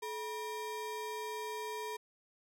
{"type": "ring-modulated tone", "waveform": "square", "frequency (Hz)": 698.5, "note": "F5", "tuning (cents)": 0, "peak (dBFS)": -36, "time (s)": [0.02, 1.97], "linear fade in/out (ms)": 10, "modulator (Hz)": 268, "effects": []}